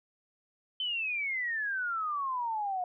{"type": "exponential sweep", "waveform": "sine", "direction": "down", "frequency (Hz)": [3090, 712], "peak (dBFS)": -30, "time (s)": [0.8, 2.84], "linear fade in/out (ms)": 2, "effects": []}